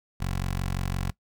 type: tone with notch filter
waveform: 15% pulse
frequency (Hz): 45.81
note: F#1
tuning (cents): -17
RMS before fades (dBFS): -29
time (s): 0.2-1.11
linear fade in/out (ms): 10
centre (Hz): 450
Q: 1.7
effects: noise-tail reverb RT60 0.1 s tail -20 dB re dry